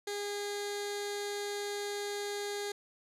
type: tone with notch filter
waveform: 15% pulse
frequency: 408.5 Hz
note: G#4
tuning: 29 cents flat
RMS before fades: -37 dBFS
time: 0.07-2.72 s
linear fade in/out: 5 ms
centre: 1100 Hz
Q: 0.71
effects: low-pass 10000 Hz 12 dB/octave